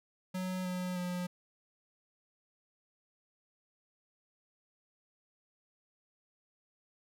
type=tone with pitch steps; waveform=square; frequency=184.7 / 181.84 / 179.03 Hz; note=F#3 / F#3 / F3; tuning=-3 / -30 / +43 cents; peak=-35 dBFS; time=0.34-1.27 s; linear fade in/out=10 ms; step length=310 ms; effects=none